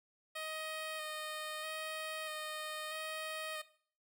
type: tone with vibrato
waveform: 10% pulse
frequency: 622.3 Hz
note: D#5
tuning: in tune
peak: -32 dBFS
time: 0.35-3.62 s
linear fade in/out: 10 ms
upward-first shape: square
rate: 0.78 Hz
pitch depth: 15 cents each way
effects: noise-tail reverb RT60 0.5 s tail -17 dB re dry